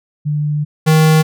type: tone pair in turn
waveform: sine / square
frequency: 148.8 / 157.09 Hz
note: D3 / D#3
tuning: +23 / +17 cents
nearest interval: minor second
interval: 94 cents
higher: second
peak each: -14 / -8 dBFS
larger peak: second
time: 0.25-0.65 / 0.86-1.23 s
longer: first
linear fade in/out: 20 ms
effects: none

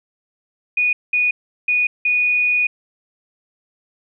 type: tone bursts at uneven times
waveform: sine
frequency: 2466 Hz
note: D#7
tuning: 16 cents flat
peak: -14 dBFS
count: 4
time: 0.77-0.93 / 1.13-1.31 / 1.68-1.87 / 2.05-2.67 s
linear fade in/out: 5 ms
effects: none

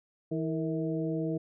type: harmonic tone with a mistuned harmonic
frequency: 161.5 Hz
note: E3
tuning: 35 cents flat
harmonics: 1 / 2 / 3 / 4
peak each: -33 / -32 / -36 / -40 dBFS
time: 0.31-1.38 s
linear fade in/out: 10 ms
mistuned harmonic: 3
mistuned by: -70 cents
effects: none

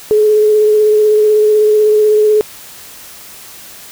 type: tone with vibrato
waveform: sine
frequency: 425.7 Hz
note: G#4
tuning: 43 cents sharp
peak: -6 dBFS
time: 0.11-2.41 s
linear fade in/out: 0 ms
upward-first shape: sine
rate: 16 Hz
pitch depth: 17 cents each way
effects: white hiss -34 dBFS RMS until 3.91 s

